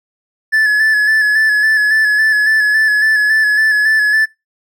triangle tone with vibrato, 1727 Hz, A6, 33 cents flat, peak -7 dBFS, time 0.52-4.26 s, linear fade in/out 20 ms, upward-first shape square, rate 3.6 Hz, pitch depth 28 cents each way, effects noise-tail reverb RT60 0.2 s tail -19 dB re dry

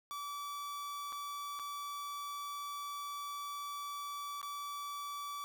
45% pulse tone with dropouts, 1153 Hz, D6, 32 cents flat, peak -40 dBFS, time 0.11-5.44 s, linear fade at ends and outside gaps 0 ms, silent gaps 1.123-1.127 / 1.591-1.596 / 4.415-4.429 s, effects none

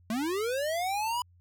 square linear sweep, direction up, 208.5 to 996 Hz, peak -29 dBFS, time 0.1-1.22 s, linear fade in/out 2 ms, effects added 88 Hz sine -57 dBFS peak until 1.4 s

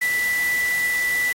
sine tone in noise, 1975.5 Hz, B6, in tune, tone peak -19 dBFS, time 0.01-1.33 s, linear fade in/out 10 ms, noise white, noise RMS -32 dBFS, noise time 0.01-1.33 s, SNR +10 dB, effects AAC 48 kbps

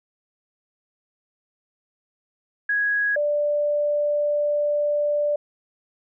sine tone pair in turn, 1661.2 / 588.4 Hz, G#6 / D5, 0 / +3 cents, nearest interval octave + tritone, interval 1797 cents, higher first, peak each -19 dBFS, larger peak neither, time 2.69-3.16 / 3.16-5.36 s, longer second, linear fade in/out 5 ms, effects none

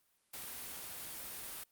white noise, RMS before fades -45 dBFS, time 0.33-1.64 s, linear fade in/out 10 ms, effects white hiss -75 dBFS RMS until 1.71 s + Opus 32 kbps

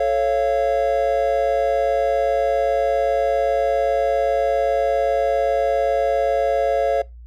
triangle chord, A augmented, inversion none, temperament just, 440 / 550 / 687.5 Hz, A4 / C#5 / E#5, 0 / -14 / -27 cents, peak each -22 / -17 / -19 dBFS, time 0-7.02 s, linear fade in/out 5 ms, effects noise-tail reverb RT60 0.2 s tail -21 dB re dry + added 59 Hz sine -37 dBFS peak until 7.26 s

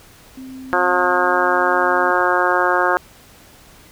sine tone with pitch glide, 261.6 to 263.4 Hz, C4 to C4, 0 to +12 cents, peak -31 dBFS, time 0.37-2.11 s, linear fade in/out 5 ms, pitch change +12 cents, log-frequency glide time 1.32-1.39 s
harmonic tone, 179.5 Hz, F3, 48 cents sharp, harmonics 2 / 3 / 4 / 5 / 6 / 7 / 8 / 9, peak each -22 / -22 / -22 / -22 / -22 / -22 / -22 / -22 dBFS, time 0.73-2.97 s, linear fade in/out 0 ms
effects pink hiss -46 dBFS RMS until 3.91 s

